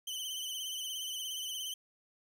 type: tone with vibrato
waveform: sawtooth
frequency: 3050 Hz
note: G7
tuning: 48 cents flat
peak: -34 dBFS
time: 0.07-1.74 s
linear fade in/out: 5 ms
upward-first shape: sine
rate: 17 Hz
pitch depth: 55 cents each way
effects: none